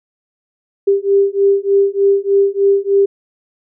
sine beating tone pair, 395.1 / 398.4 Hz, G4 / G4, +14 / +28 cents, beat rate 3.3 Hz, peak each -13 dBFS, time 0.87-3.06 s, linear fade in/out 10 ms, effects none

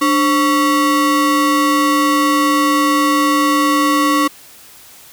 square ring-modulated tone, 411.9 Hz, G#4, 14 cents flat, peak -9 dBFS, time 0.01-4.28 s, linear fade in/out 10 ms, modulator 707 Hz, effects white hiss -41 dBFS RMS until 5.12 s

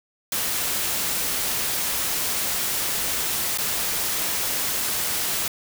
white noise with dropouts, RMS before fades -25 dBFS, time 0.32-5.48 s, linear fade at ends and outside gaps 2 ms, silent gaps 3.575-3.584 s, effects none

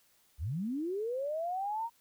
sine linear sweep, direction up, 56.8 to 946 Hz, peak -32 dBFS, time 0.38-1.9 s, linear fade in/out 50 ms, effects white hiss -68 dBFS RMS until 2 s

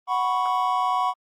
triangle chord, F# suspended fourth, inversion none, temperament equal, 740 / 987.8 / 1108.7 Hz, F#5 / B5 / C#6, 0 / 0 / 0 cents, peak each -23 dBFS, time 0.07-1.14 s, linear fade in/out 50 ms, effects Opus 32 kbps

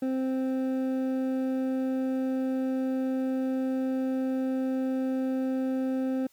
triangle tone pair together, 261.6 / 522.7 Hz, C4 / C5, 0 / -2 cents, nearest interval octave, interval 1198 cents, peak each -24 / -32 dBFS, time 0.02-6.27 s, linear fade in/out 5 ms, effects white hiss -64 dBFS RMS until 6.32 s + MP3 96 kbps

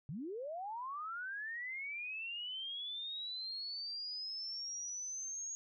sine linear sweep, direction up, 125.1 to 6645 Hz, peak -40 dBFS, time 0.09-5.55 s, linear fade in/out 0 ms, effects none

